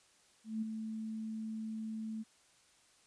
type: tone with ADSR envelope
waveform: sine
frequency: 220 Hz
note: A3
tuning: in tune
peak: -32 dBFS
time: 0.44-2.24 s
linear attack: 180 ms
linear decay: 13 ms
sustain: -6 dB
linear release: 27 ms
effects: white hiss -67 dBFS RMS until 3.06 s + resampled to 22050 Hz